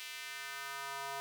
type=tone with high-pass filter sweep; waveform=square; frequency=138.4 Hz; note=C#3; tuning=2 cents flat; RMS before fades=-43 dBFS; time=0-1.2 s; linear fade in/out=0 ms; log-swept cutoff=2600 to 800 Hz; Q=1.6; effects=none